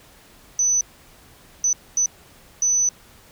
sine tone bursts at uneven times, 6000 Hz, F#8, 23 cents sharp, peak -16 dBFS, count 4, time 0.59-0.81 / 1.64-1.73 / 1.97-2.06 / 2.62-2.89 s, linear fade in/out 2 ms, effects pink hiss -50 dBFS RMS until 3.31 s

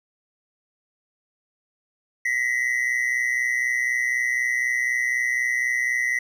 triangle tone pair together, 1907 / 2031 Hz, A#6 / B6, +39 / +48 cents, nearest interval minor second, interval 109 cents, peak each -22 dBFS, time 2.25-6.19 s, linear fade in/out 5 ms, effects none

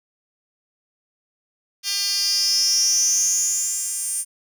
10% pulse tone with high-pass filter sweep, 399.5 Hz, G4, 33 cents sharp, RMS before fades -21 dBFS, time 1.83-4.25 s, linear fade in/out 50 ms, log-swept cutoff 4100 to 8800 Hz, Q 9.5, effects none

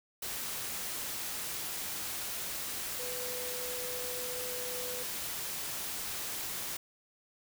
sine tone in noise, 497.9 Hz, B4, 14 cents sharp, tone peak -41 dBFS, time 2.99-5.03 s, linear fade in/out 5 ms, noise white, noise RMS -38 dBFS, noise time 0.22-6.77 s, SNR -6 dB, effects none

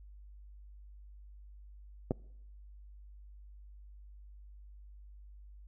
clicks, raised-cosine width 2 ms, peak -17 / -24 dBFS, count 2, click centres 2.109 / 2.117 s, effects noise-tail reverb RT60 0.8 s tail -25 dB re dry + added 50 Hz sine -50 dBFS peak until 5.67 s

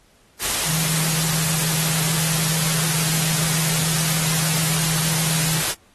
sine tone in noise, 159.8 Hz, D#3, 47 cents sharp, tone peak -24 dBFS, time 0.65-5.63 s, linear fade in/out 50 ms, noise white, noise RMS -22 dBFS, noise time 0.39-5.75 s, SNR -5 dB, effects pink hiss -57 dBFS RMS until 5.94 s + AAC 32 kbps

